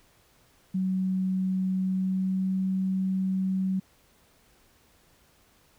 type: tone with pitch glide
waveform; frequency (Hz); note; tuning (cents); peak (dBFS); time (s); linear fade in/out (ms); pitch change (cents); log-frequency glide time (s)
sine; 187.6 to 189.12; F#3 to F#3; +24 to +38; -24; 0.74-3.8; 10; +14; 1.8-2.6
effects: pink hiss -62 dBFS RMS until 5.78 s